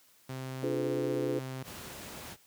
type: tone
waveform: sawtooth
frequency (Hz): 130.81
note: C3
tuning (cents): 0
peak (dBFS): -33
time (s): 0.29-1.63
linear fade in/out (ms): 5
type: chord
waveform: sine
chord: D diminished seventh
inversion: none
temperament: just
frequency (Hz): 293.7 / 352.4 / 422.9 / 507.5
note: D4 / F4 / Ab4 / Cb5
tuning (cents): 0 / +16 / +31 / +47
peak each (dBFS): -35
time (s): 0.63-1.39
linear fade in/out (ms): 2
type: noise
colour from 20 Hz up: pink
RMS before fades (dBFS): -44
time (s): 1.63-2.37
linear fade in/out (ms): 50
effects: white hiss -63 dBFS RMS until 2.46 s + high-pass 80 Hz 12 dB/octave